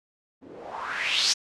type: noise with low-pass filter sweep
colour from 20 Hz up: blue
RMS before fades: -28 dBFS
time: 0.41-1.34 s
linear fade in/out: 20 ms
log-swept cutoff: 280 to 5900 Hz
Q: 3.7
effects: low-pass 9000 Hz 12 dB/octave